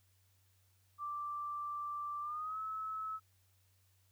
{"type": "tone with pitch glide", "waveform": "sine", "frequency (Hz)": [1174.7, 1295.9], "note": ["D6", "E6"], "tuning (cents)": [0, -30], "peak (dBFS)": -38, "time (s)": [0.98, 3.2], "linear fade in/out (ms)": 50, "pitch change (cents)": 170, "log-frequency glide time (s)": [2.21, 2.59], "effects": ["added 94 Hz sine -70 dBFS peak until 4.11 s", "white hiss -75 dBFS RMS until 4.11 s"]}